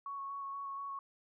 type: tone with vibrato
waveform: sine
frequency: 1108.7 Hz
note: C#6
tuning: in tune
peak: -39 dBFS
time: 0.06-0.99 s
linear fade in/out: 2 ms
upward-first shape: square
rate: 4.2 Hz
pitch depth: 11 cents each way
effects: none